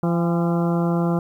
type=harmonic tone with a mistuned harmonic; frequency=170.9 Hz; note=F3; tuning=37 cents flat; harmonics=1 / 2 / 3 / 4 / 5 / 6 / 7 / 8; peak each=-19 / -25 / -29 / -31 / -33 / -35 / -36 / -37 dBFS; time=0.03-1.19 s; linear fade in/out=2 ms; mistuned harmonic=5; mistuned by=-62 cents; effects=9-bit